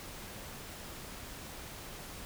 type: silence
effects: pink hiss -46 dBFS RMS until 2.25 s